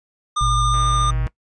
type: tone with vibrato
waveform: square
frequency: 1207 Hz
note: D6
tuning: 47 cents sharp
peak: -19 dBFS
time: 0.36-1.11 s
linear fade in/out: 10 ms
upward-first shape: sine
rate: 14 Hz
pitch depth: 12 cents each way
type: tone with pitch glide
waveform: sine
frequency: 119.5 to 121.73 Hz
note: A#2 to B2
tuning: +43 to -25 cents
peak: -23 dBFS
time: 0.41-1.27 s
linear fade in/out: 5 ms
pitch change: +32 cents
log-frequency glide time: 0.62-0.92 s
type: tone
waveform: sine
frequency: 51.3 Hz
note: G#1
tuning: 21 cents flat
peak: -19 dBFS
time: 0.41-1.27 s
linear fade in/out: 0 ms
type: click train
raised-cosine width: 0.5 ms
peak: -22 dBFS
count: 86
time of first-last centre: 0.74-1.278 s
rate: 158 Hz
effects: noise-tail reverb RT60 0.1 s tail -19 dB re dry + resampled to 22050 Hz